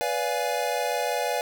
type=chord; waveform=square; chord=B diminished seventh; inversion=none; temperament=equal with one note detuned; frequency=493.9 / 579.6 / 698.5 / 830.6 Hz; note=B4 / D5 / F5 / Ab5; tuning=0 / -23 / 0 / 0 cents; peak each=-31 dBFS; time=0.01-1.41 s; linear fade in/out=0 ms; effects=none